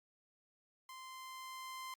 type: tone with level ramp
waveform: sawtooth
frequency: 1041 Hz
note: C6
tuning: 9 cents flat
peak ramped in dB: -46 to -40 dBFS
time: 0.89-1.94 s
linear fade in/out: 2 ms
effects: Opus 48 kbps